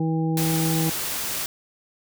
harmonic tone, 161.2 Hz, E3, 38 cents flat, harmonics 1 / 2 / 3 / 5, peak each -22 / -26 / -33 / -34 dBFS, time 0-0.9 s, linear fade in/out 5 ms
white noise, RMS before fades -28 dBFS, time 0.37-1.46 s, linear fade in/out 2 ms
effects none

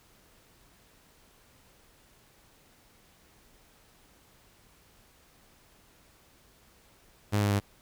sawtooth tone with pitch steps, 103.83 / 102.4 / 100.99 Hz, G#2 / G#2 / G#2, 0 / -24 / -48 cents, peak -20 dBFS, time 7.32-7.602 s, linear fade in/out 20 ms, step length 94 ms, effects pink hiss -61 dBFS RMS until 7.81 s

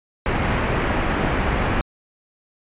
pink low-pass noise, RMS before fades -21 dBFS, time 0.26-1.81 s, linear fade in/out 0 ms, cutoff 2500 Hz, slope 24 dB/octave, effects resampled to 8000 Hz

